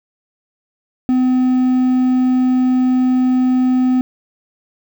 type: tone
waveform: triangle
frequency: 254.8 Hz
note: C4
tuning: 46 cents flat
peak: -9 dBFS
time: 1.09-4.01 s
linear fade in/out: 0 ms
effects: 7-bit